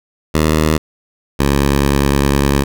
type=tone pair in turn; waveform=10% pulse; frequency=77.78 / 69.86 Hz; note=D#2 / C#2; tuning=0 / +14 cents; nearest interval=major second; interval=186 cents; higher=first; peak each=-3 dBFS; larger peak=neither; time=0.34-0.78 / 1.39-2.64 s; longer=second; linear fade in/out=10 ms; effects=none